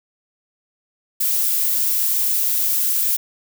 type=noise; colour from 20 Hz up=violet; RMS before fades=-19 dBFS; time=1.2-3.17 s; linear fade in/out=10 ms; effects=none